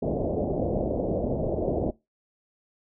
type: low-pass noise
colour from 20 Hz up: white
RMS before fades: -27 dBFS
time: 0.02-1.91 s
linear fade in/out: 10 ms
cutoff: 650 Hz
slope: 48 dB/octave
effects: noise-tail reverb RT60 0.2 s tail -20 dB re dry